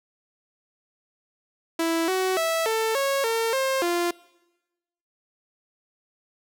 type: tone with pitch steps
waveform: sawtooth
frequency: 330 / 374.6 / 655 / 445 / 550 / 454.6 / 532 / 347.2 Hz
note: E4 / F#4 / E5 / A4 / C#5 / A#4 / C5 / F4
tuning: +2 / +21 / -11 / +20 / -14 / -43 / +29 / -10 cents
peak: -18 dBFS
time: 1.79-4.11 s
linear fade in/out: 5 ms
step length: 290 ms
effects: noise-tail reverb RT60 1.0 s tail -22 dB re dry